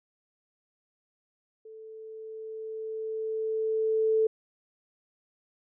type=tone with level ramp; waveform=sine; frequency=440 Hz; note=A4; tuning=in tune; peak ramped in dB=-44 to -20 dBFS; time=1.65-4.27 s; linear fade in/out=5 ms; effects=none